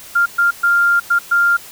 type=tone bursts at uneven times; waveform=sine; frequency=1396.9 Hz; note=F6; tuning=in tune; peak=-10 dBFS; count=5; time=0.15-0.26 / 0.38-0.51 / 0.63-1 / 1.1-1.19 / 1.31-1.57 s; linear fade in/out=10 ms; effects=white hiss -37 dBFS RMS until 1.71 s